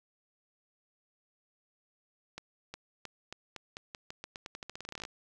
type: accelerating click train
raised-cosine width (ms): 0.2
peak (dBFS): -24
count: 25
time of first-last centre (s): 2.38-5.051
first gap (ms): 360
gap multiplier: 0.87
effects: none